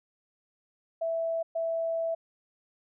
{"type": "tone bursts at uneven times", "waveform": "sine", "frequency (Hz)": 659.3, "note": "E5", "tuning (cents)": 0, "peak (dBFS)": -27, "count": 2, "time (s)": [[1.01, 1.43], [1.55, 2.15]], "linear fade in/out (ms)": 10, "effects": []}